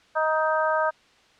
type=harmonic tone; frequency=313.4 Hz; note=D#4; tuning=13 cents sharp; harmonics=2 / 3 / 4 / 5; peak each=-24 / -26 / -27 / -28 dBFS; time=0.15-0.91 s; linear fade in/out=20 ms; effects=white hiss -57 dBFS RMS until 1.39 s + low-pass 4000 Hz 12 dB/octave